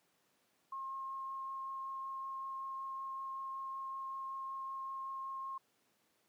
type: tone with vibrato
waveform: sine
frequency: 1072 Hz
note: C6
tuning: 42 cents sharp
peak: -40 dBFS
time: 0.72-5.58 s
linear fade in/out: 5 ms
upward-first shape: triangle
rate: 5.3 Hz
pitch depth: 9 cents each way
effects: pink hiss -75 dBFS RMS until 6.28 s + high-pass 200 Hz 12 dB/octave